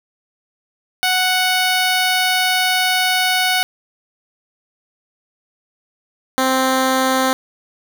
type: tone pair in turn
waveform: 10% pulse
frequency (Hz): 740 / 261.6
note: F#5 / C4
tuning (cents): 0 / 0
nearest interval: octave + tritone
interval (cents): 1800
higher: first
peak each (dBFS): -6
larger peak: neither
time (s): 1.03-3.63 / 6.38-7.33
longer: first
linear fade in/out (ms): 0
effects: none